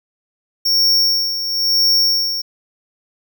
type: tone with tremolo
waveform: square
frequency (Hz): 5500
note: F8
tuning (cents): -27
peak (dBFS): -11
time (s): 0.65-2.42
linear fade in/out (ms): 10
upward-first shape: sine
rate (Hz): 0.99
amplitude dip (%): 65
effects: 8-bit